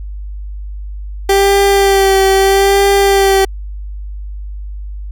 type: tone with vibrato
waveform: 30% pulse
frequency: 392 Hz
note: G4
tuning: in tune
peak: -5 dBFS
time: 1.29-3.45 s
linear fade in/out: 5 ms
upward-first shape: sine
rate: 0.78 Hz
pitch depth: 27 cents each way
effects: added 50 Hz sine -22 dBFS peak until 5.11 s